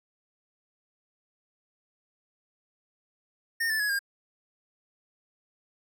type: tone with pitch steps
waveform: square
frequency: 1829 / 1753.5 / 1681.1 / 1611.7 Hz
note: A#6 / A6 / G#6 / G6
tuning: -33 / -6 / +21 / +48 cents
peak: -26 dBFS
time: 3.6-3.992 s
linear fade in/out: 10 ms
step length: 98 ms
effects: none